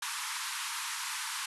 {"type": "band-pass noise", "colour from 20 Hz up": "pink", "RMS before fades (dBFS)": -37, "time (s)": [0.02, 1.46], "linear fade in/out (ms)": 5, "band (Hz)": [890, 12000], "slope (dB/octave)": 96, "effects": []}